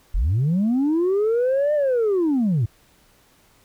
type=linear two-way sweep; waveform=sine; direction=up then down; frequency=32.66 to 607 to 99 Hz; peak=-15 dBFS; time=0.14-2.66 s; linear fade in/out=10 ms; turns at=1.74 s; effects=tanh soft clip ceiling -15 dBFS + pink hiss -57 dBFS RMS until 3.64 s